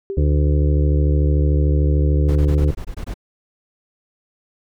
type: tone with exponential decay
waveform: sine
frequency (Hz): 392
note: G4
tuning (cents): 0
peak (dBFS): -20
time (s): 0.1-0.38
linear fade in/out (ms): 0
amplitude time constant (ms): 60
type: harmonic tone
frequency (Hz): 73.42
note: D2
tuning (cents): 0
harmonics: 1 / 2 / 4 / 5 / 6 / 7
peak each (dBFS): -14 / -20 / -26 / -28 / -30 / -31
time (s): 0.17-2.71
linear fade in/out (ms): 5
type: noise bursts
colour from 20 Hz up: brown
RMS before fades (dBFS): -27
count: 9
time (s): 2.28-3.142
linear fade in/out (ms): 10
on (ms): 78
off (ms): 20
effects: none